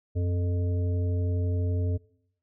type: harmonic tone with a mistuned harmonic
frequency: 87.4 Hz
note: F2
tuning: 2 cents sharp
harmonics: 1 / 3 / 5 / 7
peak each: -24 / -37 / -37 / -44 dBFS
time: 0.15-1.98 s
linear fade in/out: 20 ms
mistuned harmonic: 1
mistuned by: +77 cents
effects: noise-tail reverb RT60 0.7 s tail -22 dB re dry